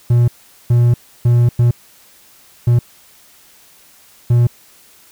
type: tone bursts at uneven times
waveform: triangle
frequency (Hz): 120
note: B2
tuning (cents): -49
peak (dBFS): -6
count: 6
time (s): 0.1-0.28 / 0.7-0.94 / 1.25-1.49 / 1.59-1.71 / 2.67-2.79 / 4.3-4.47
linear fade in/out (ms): 5
effects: white hiss -47 dBFS RMS until 5.11 s